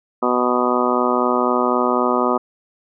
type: harmonic tone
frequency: 123.9 Hz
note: B2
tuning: 6 cents sharp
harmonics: 2 / 3 / 4 / 5 / 6 / 7 / 8 / 9 / 10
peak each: -22 / -22 / -24 / -24 / -26 / -28 / -24 / -26 / -22 dBFS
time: 0.22-2.38 s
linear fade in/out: 10 ms
effects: none